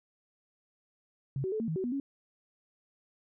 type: tone with pitch steps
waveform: sine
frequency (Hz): 135.8 / 377.9 / 434 / 227.5 / 159.3 / 377.8 / 243.5 / 276.6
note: C#3 / F#4 / A4 / A#3 / D#3 / F#4 / B3 / C#4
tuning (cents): -35 / +37 / -24 / -42 / +41 / +36 / -24 / -4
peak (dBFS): -30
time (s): 1.36-2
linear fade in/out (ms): 2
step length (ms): 80
effects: none